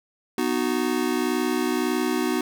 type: chord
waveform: square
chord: B major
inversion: none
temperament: just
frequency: 246.9 / 308.7 / 370.4 Hz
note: B3 / D#4 / F#4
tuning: 0 / -14 / +2 cents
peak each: -27 dBFS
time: 0.38-2.41 s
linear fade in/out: 2 ms
effects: none